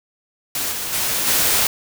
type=noise with level steps; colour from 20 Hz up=white; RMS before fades=-23 / -26 / -21 / -17 dBFS; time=0.55-1.67 s; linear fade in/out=2 ms; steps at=0.71 / 0.92 / 1.26 s; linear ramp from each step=20 ms; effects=none